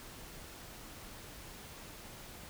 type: silence
effects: pink hiss -50 dBFS RMS until 2.49 s